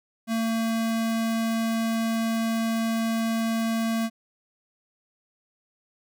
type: tone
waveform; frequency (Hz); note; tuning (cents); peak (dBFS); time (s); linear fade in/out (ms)
square; 226.2; A3; +48; -24; 0.27-4.1; 50
effects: none